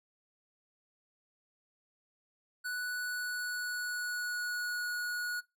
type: tone with pitch glide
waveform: square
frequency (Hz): 1480 to 1456.3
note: F#6 to F#6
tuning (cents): 0 to -28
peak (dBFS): -35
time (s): 2.64-5.41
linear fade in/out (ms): 20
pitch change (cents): -28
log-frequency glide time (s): 2.84-4.93
effects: noise-tail reverb RT60 0.2 s tail -19 dB re dry